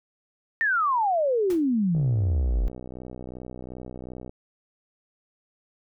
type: exponential sweep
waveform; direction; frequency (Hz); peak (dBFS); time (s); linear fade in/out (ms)
sine; down; 1849 to 43.09; -20; 0.61-2.68; 0
type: noise with exponential decay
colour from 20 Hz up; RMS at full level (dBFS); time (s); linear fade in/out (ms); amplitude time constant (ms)
pink; -36; 1.5-1.66; 1; 33
type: click train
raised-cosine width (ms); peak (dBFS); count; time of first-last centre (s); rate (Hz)
2; -25; 148; 1.95-4.294; 62.7
effects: none